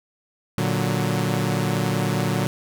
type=chord; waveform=sawtooth; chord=Bb augmented; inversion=none; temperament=equal; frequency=116.54 / 146.83 / 185 Hz; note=Bb2 / D3 / F#3; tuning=0 / 0 / 0 cents; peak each=-21 dBFS; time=0.58-2.47 s; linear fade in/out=0 ms; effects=none